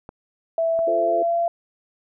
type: clicks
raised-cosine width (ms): 1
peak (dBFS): -23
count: 2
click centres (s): 0.091 / 0.791
type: tone with pitch glide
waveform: sine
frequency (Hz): 659.3 to 681.8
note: E5 to F5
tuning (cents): 0 to -42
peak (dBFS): -18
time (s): 0.58-1.48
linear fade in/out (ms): 2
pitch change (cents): +58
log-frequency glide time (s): 0.73-1.36
type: chord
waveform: sine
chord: F major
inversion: none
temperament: equal with one note detuned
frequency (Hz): 345.4 / 440 / 523.3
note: F4 / A4 / C5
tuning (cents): -19 / 0 / 0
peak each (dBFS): -27 / -28 / -28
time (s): 0.87-1.23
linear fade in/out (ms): 5
effects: none